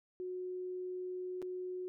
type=tone with dropouts; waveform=sine; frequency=365.6 Hz; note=F#4; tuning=21 cents flat; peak=-38 dBFS; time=0.2-1.88 s; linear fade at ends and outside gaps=0 ms; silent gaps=1.418-1.425 s; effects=none